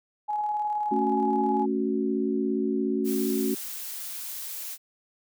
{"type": "tone with tremolo", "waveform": "sine", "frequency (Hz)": 840, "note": "G#5", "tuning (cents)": 19, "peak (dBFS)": -24, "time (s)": [0.28, 1.66], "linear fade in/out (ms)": 20, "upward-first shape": "square", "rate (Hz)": 19, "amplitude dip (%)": 25}
{"type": "chord", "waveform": "sine", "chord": "F# minor", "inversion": "first", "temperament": "equal", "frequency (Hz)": [220, 277.2, 370], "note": ["A3", "C#4", "F#4"], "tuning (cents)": [0, 0, 0], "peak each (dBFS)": -28, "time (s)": [0.91, 3.55], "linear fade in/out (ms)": 10}
{"type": "noise", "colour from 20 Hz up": "blue", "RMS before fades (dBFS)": -36, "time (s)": [3.04, 4.78], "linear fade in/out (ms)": 50}
{"effects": []}